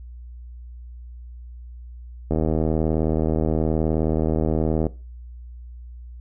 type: click train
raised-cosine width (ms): 2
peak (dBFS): -9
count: 203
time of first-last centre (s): 2.31-4.867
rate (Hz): 79
effects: noise-tail reverb RT60 0.3 s tail -18 dB re dry + added 60 Hz sine -36 dBFS peak until 6.2 s